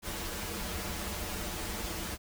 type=noise with comb filter; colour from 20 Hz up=pink; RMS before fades=-37 dBFS; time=0.02-2.18 s; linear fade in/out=50 ms; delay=7.5 ms; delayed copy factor=-0.85; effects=none